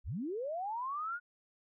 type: linear sweep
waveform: sine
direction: up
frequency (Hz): 34.81 to 1468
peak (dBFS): -35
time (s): 0.04-1.2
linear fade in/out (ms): 50
effects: none